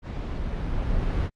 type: noise with level ramp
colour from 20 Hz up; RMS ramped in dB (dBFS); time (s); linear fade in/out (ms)
brown; -32 to -23; 0.02-1.3; 50
effects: low-pass 4000 Hz 12 dB/octave + Opus 48 kbps